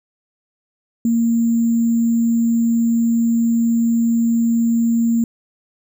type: tone with sample-and-hold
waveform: sine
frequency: 231.1 Hz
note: A#3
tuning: 15 cents flat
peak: -13 dBFS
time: 1.05-5.24 s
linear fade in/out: 2 ms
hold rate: 7350 Hz
effects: none